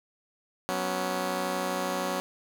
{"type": "chord", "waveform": "10% pulse", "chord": "F# suspended fourth", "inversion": "none", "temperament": "just", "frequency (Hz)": [185, 246.7, 277.5], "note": ["F#3", "B3", "C#4"], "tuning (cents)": [0, -2, 2], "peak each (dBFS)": [-24, -27, -26], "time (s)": [0.69, 2.2], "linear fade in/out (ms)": 0, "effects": []}